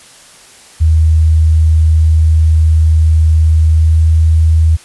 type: tone with pitch glide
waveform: sine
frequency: 79.3 to 79.99 Hz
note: D#2 to D#2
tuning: +33 to +48 cents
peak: -5 dBFS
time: 0.8-4.77 s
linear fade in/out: 20 ms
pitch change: +15 cents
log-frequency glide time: 3.74-4.01 s
effects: white hiss -39 dBFS RMS until 4.84 s + resampled to 24000 Hz